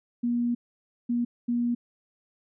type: tone bursts at uneven times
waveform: sine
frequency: 239.3 Hz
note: A#3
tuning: 46 cents sharp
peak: -23 dBFS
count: 3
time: 0.23-0.55 / 1.09-1.25 / 1.48-1.75 s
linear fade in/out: 10 ms
effects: none